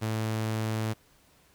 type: tone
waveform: sawtooth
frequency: 110 Hz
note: A2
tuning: in tune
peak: -24 dBFS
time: 0.01-0.94 s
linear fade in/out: 20 ms
effects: pink hiss -62 dBFS RMS until 1.54 s